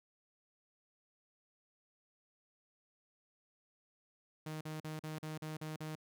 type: tone bursts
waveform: sawtooth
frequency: 155.56 Hz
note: D#3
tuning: in tune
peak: -37 dBFS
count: 8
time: 4.46-5.954 s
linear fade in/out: 5 ms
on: 150 ms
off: 42 ms
effects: none